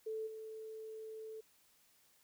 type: tone with level steps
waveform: sine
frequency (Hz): 439.2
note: A4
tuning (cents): -3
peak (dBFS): -38 / -45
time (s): 0.06-1.41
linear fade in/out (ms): 10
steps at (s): 0.26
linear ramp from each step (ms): 20
effects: white hiss -70 dBFS RMS until 2.23 s